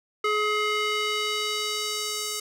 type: tone with band-pass filter sweep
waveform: square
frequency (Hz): 422.8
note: G#4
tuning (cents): +31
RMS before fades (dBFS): -27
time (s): 0.24-2.4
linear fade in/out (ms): 5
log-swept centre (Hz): 1600 to 7400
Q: 1
effects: none

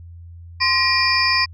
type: tone cluster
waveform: sine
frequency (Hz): 1043 / 1899 / 2409 / 4732 / 5190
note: C6 / A#6 / D7 / D8 / E8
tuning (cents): -6 / +32 / +43 / +12 / -28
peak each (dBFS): -21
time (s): 0.6-1.46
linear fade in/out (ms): 20
effects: tanh soft clip ceiling -3 dBFS + added 85 Hz sine -36 dBFS peak until 1.53 s

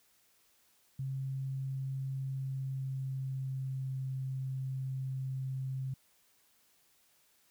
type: tone with pitch glide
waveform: sine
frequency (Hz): 134.1 to 132.18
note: C3 to C3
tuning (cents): +43 to +18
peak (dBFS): -34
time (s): 0.99-5.94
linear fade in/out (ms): 5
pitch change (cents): -25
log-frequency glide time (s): 2.21-4.13
effects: white hiss -69 dBFS RMS until 7.5 s

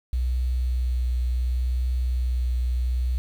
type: tone with vibrato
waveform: sine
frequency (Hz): 62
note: B1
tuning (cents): +7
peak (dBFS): -21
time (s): 0.13-3.18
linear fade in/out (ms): 0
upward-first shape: triangle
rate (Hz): 0.71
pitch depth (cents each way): 18
effects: 8-bit

